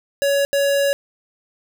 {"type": "tone bursts at uneven times", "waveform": "square", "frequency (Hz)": 561, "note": "C#5", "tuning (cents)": 21, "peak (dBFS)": -16, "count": 2, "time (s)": [[0.22, 0.45], [0.53, 0.93]], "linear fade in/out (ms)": 0, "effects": []}